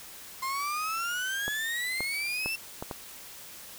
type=exponential sweep; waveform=35% pulse; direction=up; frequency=1046.5 to 2709 Hz; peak=-28 dBFS; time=0.42-2.56 s; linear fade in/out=10 ms
type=clicks; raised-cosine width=1 ms; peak=-20 dBFS; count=5; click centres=1.48 / 2.006 / 2.46 / 2.825 / 2.912 s
effects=white hiss -46 dBFS RMS until 3.78 s